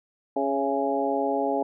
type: harmonic tone with a mistuned harmonic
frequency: 138.59 Hz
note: C#3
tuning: in tune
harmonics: 2 / 3 / 4 / 5 / 6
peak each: -29 / -29 / -29 / -29 / -29 dBFS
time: 0.36-1.63 s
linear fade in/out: 5 ms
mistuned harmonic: 5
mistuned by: -44 cents
effects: none